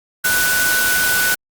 sine tone in noise, 1488 Hz, F#6, 9 cents sharp, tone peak -16 dBFS, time 0.24-1.35 s, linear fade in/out 10 ms, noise white, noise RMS -19 dBFS, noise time 0.24-1.35 s, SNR 0 dB, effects Opus 48 kbps

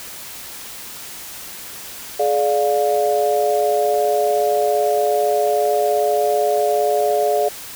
sine chord, D diminished, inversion second, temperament just, 422.9 / 587.3 / 704.8 Hz, Ab4 / D5 / F5, +31 / 0 / +16 cents, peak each -19 dBFS, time 2.19-7.49 s, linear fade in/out 10 ms, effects white hiss -34 dBFS RMS until 7.75 s

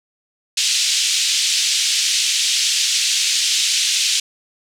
pink band-pass noise, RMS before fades -18 dBFS, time 0.57-4.2 s, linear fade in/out 5 ms, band 2900 to 7700 Hz, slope 24 dB/octave, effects none

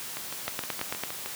two click trains, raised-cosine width 0.3 ms, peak -19 / -13 dBFS, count 8 / 6, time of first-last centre 0.17-1.26 / 0.48-1.036 s, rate 6.42 / 8.99 Hz, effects white hiss -38 dBFS RMS until 1.35 s + high-pass 100 Hz 12 dB/octave

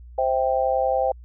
sine chord, C major, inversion none, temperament just, 523.3 / 654.1 / 784.9 Hz, C5 / E5 / G5, 0 / -14 / +2 cents, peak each -22 / -25 / -23 dBFS, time 0.18-1.12 s, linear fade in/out 5 ms, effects added 60 Hz sine -40 dBFS peak until 1.24 s

